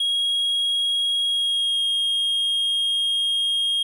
triangle tone with pitch glide, 3290 to 3248 Hz, G#7 to G#7, -17 to -39 cents, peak -18 dBFS, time 0-3.83 s, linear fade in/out 5 ms, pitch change -22 cents, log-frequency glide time 1.26-1.84 s, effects none

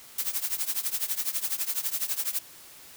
blue noise with tremolo, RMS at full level -26 dBFS, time 0.18-2.39 s, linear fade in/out 5 ms, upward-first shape triangle, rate 12 Hz, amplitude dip 95%, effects white hiss -49 dBFS RMS until 2.96 s

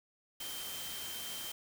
sine tone in noise, 3136 Hz, G7, in tune, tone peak -45 dBFS, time 0.4-1.52 s, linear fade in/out 5 ms, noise white, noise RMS -43 dBFS, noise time 0.4-1.52 s, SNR -5 dB, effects none

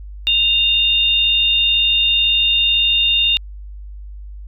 sine tone pair together, 2794 / 3656 Hz, F7 / A#7, 0 / -34 cents, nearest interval perfect fourth, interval 466 cents, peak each -15 dBFS, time 0.27-3.37 s, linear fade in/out 0 ms, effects added 50 Hz sine -30 dBFS peak until 4.47 s

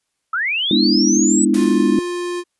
sine linear sweep, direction up, 1256 to 8070 Hz, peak -17 dBFS, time 0.33-1.45 s, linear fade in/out 5 ms
sine chord, E dominant seventh, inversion first, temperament just, 206 / 247.2 / 296.7 / 329.6 Hz, G#3 / B3 / D4 / E4, -14 / +2 / +18 / 0 cents, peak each -18 dBFS, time 0.71-1.99 s, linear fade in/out 2 ms
white noise with exponential decay, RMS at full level -28 dBFS, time 1.54-2.28 s, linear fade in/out 1 ms, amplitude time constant 160 ms
square tone, 352.4 Hz, F4, 16 cents sharp, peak -22 dBFS, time 1.55-2.44 s, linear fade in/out 50 ms
effects white hiss -73 dBFS RMS until 2.59 s + resampled to 24000 Hz

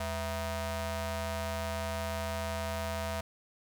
sawtooth ring-modulated tone, 289.3 Hz, D4, 26 cents flat, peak -26 dBFS, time 0-3.21 s, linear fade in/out 5 ms, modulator 371 Hz, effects none

